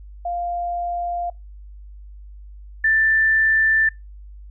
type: tone pair in turn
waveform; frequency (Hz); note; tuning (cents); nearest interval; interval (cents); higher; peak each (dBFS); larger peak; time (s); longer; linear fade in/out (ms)
sine; 698.5 / 1771.3; F5 / A6; 0 / +11; octave + major third; 1611; second; -22 / -14; second; 0.25-1.3 / 2.84-3.89; neither; 5
effects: noise-tail reverb RT60 0.2 s tail -24 dB re dry + added 50 Hz sine -37 dBFS peak until 4.5 s